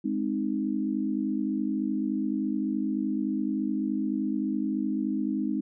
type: chord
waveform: sine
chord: Ab major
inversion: none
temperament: equal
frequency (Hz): 207.7 / 261.6 / 311.1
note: Ab3 / C4 / Eb4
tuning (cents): 0 / 0 / 0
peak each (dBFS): -30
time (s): 0.04-5.61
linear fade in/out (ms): 10
effects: none